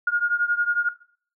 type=beating tone pair; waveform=sine; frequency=1423 / 1434 Hz; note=F6 / F6; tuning=+32 / +45 cents; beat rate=11 Hz; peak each=-22 dBFS; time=0.07-0.89 s; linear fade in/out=5 ms; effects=noise-tail reverb RT60 0.5 s tail -18 dB re dry